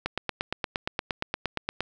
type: click train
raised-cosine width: 0.3 ms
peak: -11 dBFS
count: 16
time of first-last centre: 0.06-1.806 s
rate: 8.59 Hz
effects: none